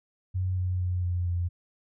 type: tone with pitch steps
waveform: sine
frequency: 92.5 / 91.23 / 89.97 / 88.73 / 87.51 Hz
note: F#2 / F#2 / F#2 / F2 / F2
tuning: 0 / -24 / -48 / +28 / +4 cents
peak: -25 dBFS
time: 0.34-1.49 s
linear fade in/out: 20 ms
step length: 230 ms
effects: none